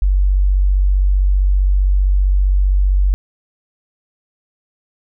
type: tone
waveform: sine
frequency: 47.66 Hz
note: G1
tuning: 48 cents flat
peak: -10 dBFS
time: 0.02-3.14 s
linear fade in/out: 0 ms
effects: none